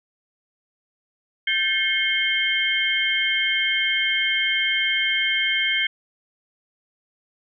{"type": "tone cluster", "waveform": "sine", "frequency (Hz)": [1569, 1752, 2157, 3142], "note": ["G6", "A6", "C#7", "G7"], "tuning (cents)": [1, -8, -48, 3], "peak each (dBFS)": [-28, -30, -22, -23], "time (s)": [1.47, 5.87], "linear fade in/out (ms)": 5, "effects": []}